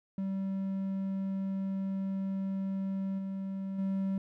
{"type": "tone with level steps", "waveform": "triangle", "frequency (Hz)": 193.2, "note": "G3", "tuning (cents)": -25, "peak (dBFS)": [-29, -32, -27], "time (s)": [0.18, 4.18], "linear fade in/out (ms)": 2, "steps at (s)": [3.18, 3.78], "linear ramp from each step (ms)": 10, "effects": []}